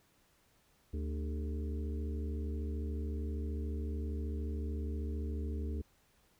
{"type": "harmonic tone with a mistuned harmonic", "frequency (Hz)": 74.6, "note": "D2", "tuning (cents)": 28, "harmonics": [1, 3, 4, 5, 6], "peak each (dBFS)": [-35, -45, -47, -49, -51], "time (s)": [0.93, 5.82], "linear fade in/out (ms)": 10, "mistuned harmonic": 5, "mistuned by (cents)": 96, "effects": ["pink hiss -70 dBFS RMS until 6.39 s"]}